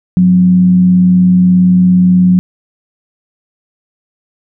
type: tone with frequency modulation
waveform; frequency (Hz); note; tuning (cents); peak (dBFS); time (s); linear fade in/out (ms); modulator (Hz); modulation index
sine; 181.7; F#3; -31; -4; 0.17-2.39; 0; 78.1; 0.21
effects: none